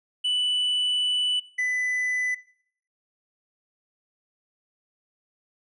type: tone pair in turn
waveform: triangle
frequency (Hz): 2976 / 1998.9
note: F#7 / B6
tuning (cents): +9 / +20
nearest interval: perfect fifth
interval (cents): 689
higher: first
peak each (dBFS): -21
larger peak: neither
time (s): 0.24-1.4 / 1.58-2.35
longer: first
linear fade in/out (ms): 10
effects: noise-tail reverb RT60 0.6 s tail -19 dB re dry + resampled to 24000 Hz